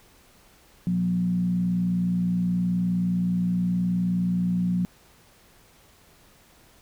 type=tone with frequency modulation; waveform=sine; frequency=179.6 Hz; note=F3; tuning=49 cents sharp; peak=-21 dBFS; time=0.87-4.85 s; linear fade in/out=0 ms; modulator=59.1 Hz; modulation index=0.47; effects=pink hiss -56 dBFS RMS until 6.81 s